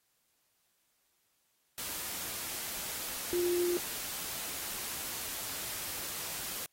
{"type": "tone in noise", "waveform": "sine", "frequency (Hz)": 351.8, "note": "F4", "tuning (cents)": 13, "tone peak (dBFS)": -28, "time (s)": [3.33, 3.77], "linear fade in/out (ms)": 0, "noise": "white", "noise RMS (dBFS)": -39, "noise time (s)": [1.78, 6.66], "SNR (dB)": 8, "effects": ["white hiss -75 dBFS RMS until 6.72 s", "AAC 48 kbps"]}